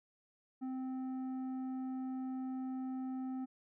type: tone with tanh clipping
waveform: sine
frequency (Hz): 259.8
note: C4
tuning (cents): -12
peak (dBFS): -39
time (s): 0.61-3.46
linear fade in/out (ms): 20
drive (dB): 8
effects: none

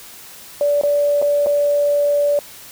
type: tone with dropouts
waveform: sine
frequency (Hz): 579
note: D5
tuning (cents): -25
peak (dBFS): -13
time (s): 0.61-2.39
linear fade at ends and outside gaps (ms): 1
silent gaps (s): 0.813-0.835 / 1.217-1.224 / 1.462-1.468
effects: white hiss -39 dBFS RMS until 2.71 s

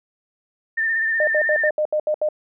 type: tone with vibrato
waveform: sine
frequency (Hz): 1801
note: A6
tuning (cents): +40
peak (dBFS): -18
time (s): 0.77-1.7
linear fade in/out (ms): 10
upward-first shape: sine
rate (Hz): 16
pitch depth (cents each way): 35
type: tone bursts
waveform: sine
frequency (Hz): 609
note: D#5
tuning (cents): -37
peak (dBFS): -17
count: 8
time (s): 1.2-2.288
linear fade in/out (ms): 2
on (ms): 73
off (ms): 72
effects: none

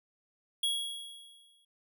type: tone with exponential decay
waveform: square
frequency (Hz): 3322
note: G#7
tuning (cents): 0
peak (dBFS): -27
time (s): 0.63-1.65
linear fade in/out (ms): 5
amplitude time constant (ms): 220
effects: none

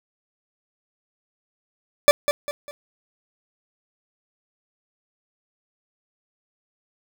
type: tone with echo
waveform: 40% pulse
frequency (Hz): 583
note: D5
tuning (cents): -13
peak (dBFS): -7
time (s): 2.08-2.11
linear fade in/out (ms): 0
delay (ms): 200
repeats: 3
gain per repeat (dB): -9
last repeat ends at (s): 2.71
effects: none

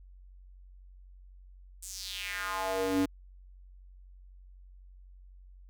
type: tone with high-pass filter sweep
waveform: square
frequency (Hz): 95.1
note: F#2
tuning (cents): +48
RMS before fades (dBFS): -33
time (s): 1.82-3.06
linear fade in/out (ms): 10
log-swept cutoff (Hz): 8400 to 230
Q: 3.2
effects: added 46 Hz sine -50 dBFS peak until 5.69 s

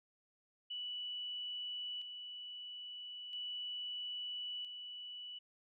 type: tone with tremolo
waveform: sine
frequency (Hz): 2958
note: F#7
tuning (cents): -1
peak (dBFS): -40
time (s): 0.7-5.39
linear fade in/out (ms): 10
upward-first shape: square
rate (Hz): 0.38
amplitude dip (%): 45
effects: none

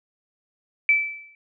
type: tone with exponential decay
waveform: sine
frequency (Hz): 2318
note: D7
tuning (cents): -23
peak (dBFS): -12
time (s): 0.89-1.35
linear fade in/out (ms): 1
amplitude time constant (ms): 100
effects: none

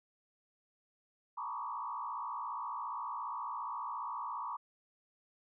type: tone with frequency modulation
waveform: sine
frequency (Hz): 1046.5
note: C6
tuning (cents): 0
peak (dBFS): -37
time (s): 1.37-4.57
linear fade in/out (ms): 10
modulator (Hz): 57.3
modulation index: 2.6
effects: none

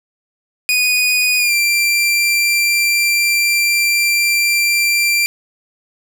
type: tone with pitch glide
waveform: sawtooth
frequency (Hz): 2477 to 2362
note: D#7 to D7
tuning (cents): -8 to +9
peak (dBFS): -9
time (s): 0.69-5.26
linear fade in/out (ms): 0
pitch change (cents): -83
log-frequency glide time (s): 1.38-1.53
effects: none

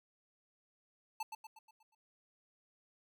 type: tone with echo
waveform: square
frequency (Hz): 880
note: A5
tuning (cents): 0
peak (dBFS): -37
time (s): 1.2-1.23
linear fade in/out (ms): 5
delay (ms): 120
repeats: 6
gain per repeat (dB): -6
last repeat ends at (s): 1.95
effects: none

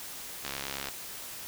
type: click train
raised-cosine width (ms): 0.2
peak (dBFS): -17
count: 31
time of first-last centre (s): 0.45-0.886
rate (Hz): 68.8
effects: white hiss -42 dBFS RMS until 1.47 s

